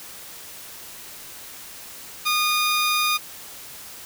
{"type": "tone", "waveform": "15% pulse", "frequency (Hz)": 1224, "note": "D#6", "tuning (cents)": -29, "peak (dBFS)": -13, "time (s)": [2.25, 3.18], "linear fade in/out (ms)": 20, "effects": ["white hiss -40 dBFS RMS until 4.05 s"]}